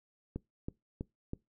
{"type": "click train", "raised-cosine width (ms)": 3, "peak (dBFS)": -24, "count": 4, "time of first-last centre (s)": [0.36, 1.334], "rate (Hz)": 3.08, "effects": ["noise-tail reverb RT60 0.2 s tail -23 dB re dry"]}